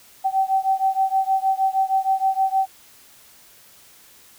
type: beating tone pair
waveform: sine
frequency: 767 / 773.4 Hz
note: G5 / G5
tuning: -38 / -24 cents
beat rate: 6.4 Hz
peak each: -20 / -21 dBFS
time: 0.24-2.67 s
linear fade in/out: 20 ms
effects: white hiss -50 dBFS RMS until 4.38 s